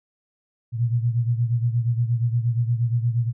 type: beating tone pair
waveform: sine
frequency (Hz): 116.7 / 125.2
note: A#2 / B2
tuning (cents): +2 / +24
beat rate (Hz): 8.5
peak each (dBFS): -20 / -25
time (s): 0.72-3.33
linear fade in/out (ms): 50
effects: none